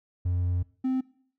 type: tone pair in turn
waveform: triangle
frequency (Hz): 89.1 / 259.8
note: F2 / C4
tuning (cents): +35 / -12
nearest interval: octave + perfect fifth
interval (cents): 1853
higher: second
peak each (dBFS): -21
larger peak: neither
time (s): 0.25-0.63 / 0.84-1.01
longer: first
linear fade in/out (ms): 10
effects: noise-tail reverb RT60 0.6 s tail -23 dB re dry + tanh soft clip ceiling -17 dBFS